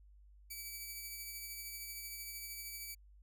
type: tone with tremolo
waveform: 5% pulse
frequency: 2300 Hz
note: D7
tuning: 37 cents flat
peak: -33 dBFS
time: 0.5-2.95 s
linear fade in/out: 10 ms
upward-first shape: triangle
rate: 13 Hz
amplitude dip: 35%
effects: added 50 Hz sine -58 dBFS peak until 3.22 s